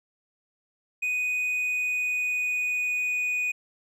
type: tone with pitch glide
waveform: triangle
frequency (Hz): 2489 to 2475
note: D#7 to D#7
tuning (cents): 0 to -10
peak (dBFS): -23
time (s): 1.02-3.52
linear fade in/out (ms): 10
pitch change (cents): -10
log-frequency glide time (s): 1.48-3.12
effects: none